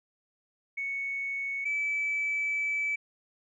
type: tone pair in turn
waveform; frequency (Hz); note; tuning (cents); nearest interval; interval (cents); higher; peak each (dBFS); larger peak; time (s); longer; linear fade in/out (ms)
sine; 2217 / 2305; C#7 / D7; 0 / -33; minor second; 67; second; -30 / -26; second; 0.77-1.65 / 1.65-2.96; second; 10
effects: tanh soft clip ceiling -23 dBFS